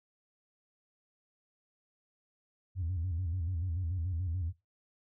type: tone with vibrato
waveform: sine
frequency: 87.31 Hz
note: F2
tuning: in tune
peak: -30 dBFS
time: 2.75-4.53 s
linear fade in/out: 50 ms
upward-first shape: square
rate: 6.9 Hz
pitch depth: 110 cents each way
effects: noise-tail reverb RT60 0.2 s tail -17 dB re dry + tanh soft clip ceiling -28 dBFS